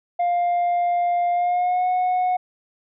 sine tone with pitch glide, 702 to 731 Hz, F5 to F#5, +9 to -21 cents, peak -15 dBFS, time 0.19-2.37 s, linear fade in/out 10 ms, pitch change +70 cents, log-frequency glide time 1.32-1.87 s, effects tanh soft clip ceiling -17 dBFS

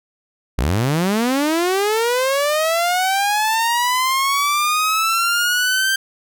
sawtooth linear sweep, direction up, 51.91 to 1577 Hz, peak -12 dBFS, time 0.58-5.96 s, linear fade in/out 5 ms, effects none

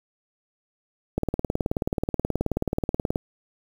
click train, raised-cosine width 2 ms, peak -10 dBFS, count 38, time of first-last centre 1.18-3.159 s, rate 18.7 Hz, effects 7-bit

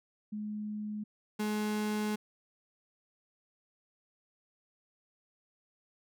sine / 35% pulse tone pair in turn, 210.9 / 211.7 Hz, G#3 / G#3, +27 / +33 cents, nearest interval unison, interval 6 cents, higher second, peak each -35 / -29 dBFS, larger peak second, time 0.32-1.04 / 1.39-2.16 s, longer second, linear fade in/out 10 ms, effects none

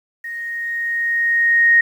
sine tone with level ramp, 1864.7 Hz, A#6, in tune, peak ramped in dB -26 to -8 dBFS, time 0.24-1.81 s, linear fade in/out 5 ms, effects 8-bit

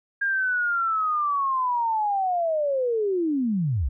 sine linear sweep, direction down, 1621 to 53.8 Hz, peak -21 dBFS, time 0.21-3.89 s, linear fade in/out 10 ms, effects none

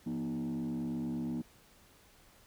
sine tone with frequency modulation, 240 Hz, B3, 49 cents flat, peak -31 dBFS, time 0.06-1.42 s, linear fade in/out 10 ms, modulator 68.6 Hz, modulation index 1, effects tanh soft clip ceiling -32 dBFS + pink hiss -62 dBFS RMS until 2.46 s

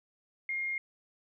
sine tone, 2130 Hz, C7, 30 cents sharp, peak -31 dBFS, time 0.49-0.78 s, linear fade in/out 2 ms, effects none

